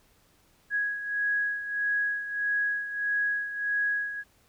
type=beating tone pair; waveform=sine; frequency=1661.2 / 1662.8 Hz; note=G#6 / G#6; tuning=0 / +2 cents; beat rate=1.6 Hz; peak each=-27 / -33 dBFS; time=0.7-4.24 s; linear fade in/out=50 ms; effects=pink hiss -64 dBFS RMS until 4.48 s